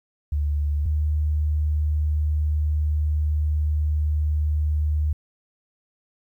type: tone pair in turn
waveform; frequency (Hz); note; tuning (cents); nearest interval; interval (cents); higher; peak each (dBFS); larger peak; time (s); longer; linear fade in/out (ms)
sine; 73.42 / 75.66; D2 / D#2; 0 / -48; minor second; 52; second; -20 / -19; second; 0.32-0.86 / 0.86-5.13; second; 5
effects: 10-bit